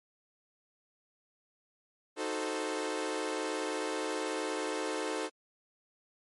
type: chord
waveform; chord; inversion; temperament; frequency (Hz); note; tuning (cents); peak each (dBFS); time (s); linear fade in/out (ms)
sawtooth; D# diminished seventh; none; equal; 311.1 / 370 / 440 / 523.3; D#4 / F#4 / A4 / C5; 0 / 0 / 0 / 0; -34 / -36 / -33 / -35; 2.16-5.3; 50
effects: MP3 48 kbps